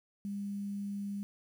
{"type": "tone with quantisation", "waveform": "sine", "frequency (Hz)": 201.2, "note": "G3", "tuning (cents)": 45, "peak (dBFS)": -35, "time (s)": [0.25, 1.23], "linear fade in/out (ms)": 0, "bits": 10, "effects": []}